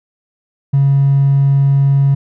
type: tone with hard clipping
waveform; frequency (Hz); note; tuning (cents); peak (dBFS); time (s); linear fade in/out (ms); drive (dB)
triangle; 138.59; C#3; 0; -8; 0.73-2.15; 10; 3
effects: none